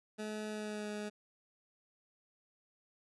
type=tone with pitch glide; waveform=20% pulse; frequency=213.7 to 209.5 Hz; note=G#3 to G#3; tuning=+50 to +15 cents; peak=-34 dBFS; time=0.18-1.1 s; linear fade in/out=20 ms; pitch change=-35 cents; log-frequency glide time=0.49-0.89 s; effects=resampled to 24000 Hz